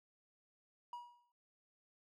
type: tone with exponential decay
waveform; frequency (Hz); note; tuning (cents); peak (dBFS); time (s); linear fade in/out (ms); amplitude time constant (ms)
triangle; 963; B5; -44; -40; 0.93-1.32; 2; 83
effects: none